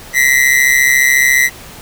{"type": "ring-modulated tone", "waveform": "45% pulse", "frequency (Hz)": 1981, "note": "B6", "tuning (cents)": 5, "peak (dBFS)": -5, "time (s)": [0.13, 1.5], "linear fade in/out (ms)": 50, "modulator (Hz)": 67.1, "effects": ["pink hiss -34 dBFS RMS until 1.81 s"]}